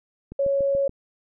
click train, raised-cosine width 3 ms, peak -24 dBFS, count 5, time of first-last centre 0.32-0.894 s, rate 6.97 Hz
sine tone, 554.4 Hz, C#5, in tune, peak -19 dBFS, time 0.39-0.88 s, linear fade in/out 5 ms
effects none

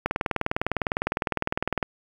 click train, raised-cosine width 0.5 ms, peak -8 dBFS, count 36, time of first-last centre 0.06-1.828 s, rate 19.8 Hz, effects 7-bit

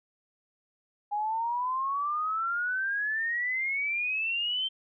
sine exponential sweep, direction up, 818 to 3136 Hz, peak -27 dBFS, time 1.11-4.69 s, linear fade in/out 20 ms, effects none

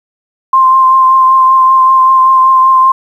sine tone with vibrato, 1049 Hz, C6, 4 cents sharp, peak -3 dBFS, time 0.53-2.92 s, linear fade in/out 5 ms, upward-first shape triangle, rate 5.2 Hz, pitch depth 19 cents each way, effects 7-bit

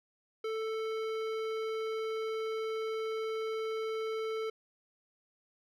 sine tone with hard clipping, 441.6 Hz, A4, 6 cents sharp, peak -35 dBFS, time 0.44-4.5 s, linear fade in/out 5 ms, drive 15 dB, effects none

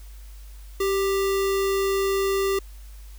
sine tone with sample-and-hold, 390.1 Hz, G4, 8 cents flat, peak -20 dBFS, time 0.8-2.59 s, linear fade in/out 5 ms, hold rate 1575 Hz, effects added 50 Hz sine -39 dBFS peak until 3.18 s + white hiss -54 dBFS RMS until 3.18 s

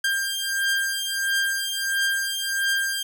sawtooth beating tone pair, 1594 / 1595.5 Hz, G6 / G6, +28 / +30 cents, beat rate 1.5 Hz, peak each -22 dBFS, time 0.04-3.03 s, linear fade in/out 5 ms, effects none

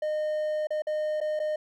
triangle tone with dropouts, 612 Hz, D#5, 29 cents flat, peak -24 dBFS, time 0.02-1.56 s, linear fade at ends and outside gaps 5 ms, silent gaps 0.671-0.705 / 0.821-0.869 / 1.204-1.212 / 1.393-1.399 s, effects none

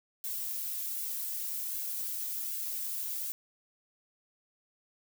violet noise with flanger, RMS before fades -36 dBFS, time 0.24-3.32 s, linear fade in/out 0 ms, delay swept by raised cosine 1.6 to 3 ms, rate 1.3 Hz, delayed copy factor -0.6, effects none

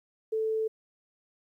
sine tone, 440 Hz, A4, in tune, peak -26 dBFS, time 0.32-0.68 s, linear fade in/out 10 ms, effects 11-bit

